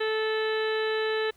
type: harmonic tone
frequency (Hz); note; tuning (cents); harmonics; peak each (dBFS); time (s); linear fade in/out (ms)
436.8; A4; -13; 1 / 2 / 3 / 4 / 5 / 6 / 7 / 8 / 9; -26 / -38 / -38 / -33 / -42 / -42 / -40 / -47 / -39; 0-1.31; 10
effects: pink hiss -62 dBFS RMS until 1.36 s